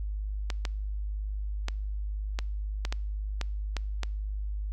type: clicks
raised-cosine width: 0.2 ms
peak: -15 dBFS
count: 9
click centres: 0.502 / 0.652 / 1.684 / 2.389 / 2.851 / 2.925 / 3.413 / 3.767 / 4.033 s
effects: noise-tail reverb RT60 0.6 s tail -25 dB re dry + added 51 Hz sine -30 dBFS peak until 4.72 s